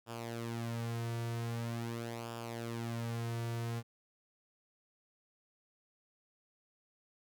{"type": "tone with flanger", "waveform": "sawtooth", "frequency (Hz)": 116.54, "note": "A#2", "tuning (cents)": 0, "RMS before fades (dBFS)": -39, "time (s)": [0.06, 3.83], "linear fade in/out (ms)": 50, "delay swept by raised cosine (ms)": [0.48, 3.78], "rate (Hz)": 0.44, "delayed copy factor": -0.65, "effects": []}